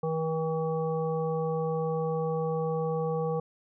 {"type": "harmonic tone with a mistuned harmonic", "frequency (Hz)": 160.2, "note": "E3", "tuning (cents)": -49, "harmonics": [1, 3, 5, 7], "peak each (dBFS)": [-31, -29, -37, -40], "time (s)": [0.03, 3.4], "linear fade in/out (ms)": 5, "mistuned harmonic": 7, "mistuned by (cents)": 16, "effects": []}